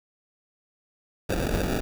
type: noise with sample-and-hold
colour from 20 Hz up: pink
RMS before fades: -26 dBFS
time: 1.29-1.81 s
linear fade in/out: 5 ms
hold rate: 1050 Hz
effects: none